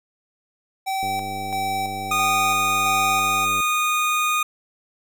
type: tone with tremolo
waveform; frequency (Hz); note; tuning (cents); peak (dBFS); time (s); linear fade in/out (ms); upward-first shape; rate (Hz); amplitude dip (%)
square; 770; G5; -31; -23; 0.86-3.46; 20; square; 1.5; 45
type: click train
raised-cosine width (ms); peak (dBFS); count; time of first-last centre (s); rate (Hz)
2; -23; 256; 1.03-3.603; 99.1
type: tone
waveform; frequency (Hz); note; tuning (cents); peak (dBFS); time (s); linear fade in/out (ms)
25% pulse; 1231; D#6; -19; -15; 2.11-4.43; 5
effects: none